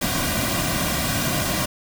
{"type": "noise with comb filter", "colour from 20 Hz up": "pink", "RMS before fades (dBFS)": -23, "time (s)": [0.01, 1.66], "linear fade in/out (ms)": 10, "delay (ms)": 2.3, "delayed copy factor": -0.75, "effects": []}